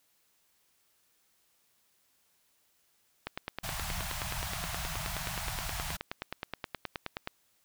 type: click train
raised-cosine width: 0.3 ms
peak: -18 dBFS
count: 39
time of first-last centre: 3.27-7.274 s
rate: 9.49 Hz
type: band-stop noise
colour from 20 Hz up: pink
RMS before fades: -37 dBFS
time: 3.63-5.97 s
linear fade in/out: 10 ms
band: 190 to 620 Hz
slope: 96 dB/octave
effects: white hiss -71 dBFS RMS until 7.64 s